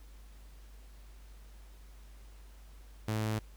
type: tone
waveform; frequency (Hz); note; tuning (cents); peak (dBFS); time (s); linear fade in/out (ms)
sawtooth; 108.8; A2; -19; -27; 3.08-3.39; 5
effects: added 50 Hz sine -50 dBFS peak until 3.56 s + pink hiss -63 dBFS RMS until 3.56 s